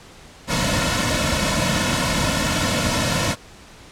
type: noise with comb filter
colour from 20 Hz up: pink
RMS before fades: -20 dBFS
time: 0.47-3.36 s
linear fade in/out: 50 ms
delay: 2.5 ms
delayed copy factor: -0.9
effects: pink hiss -44 dBFS RMS until 3.91 s + low-pass 8000 Hz 12 dB/octave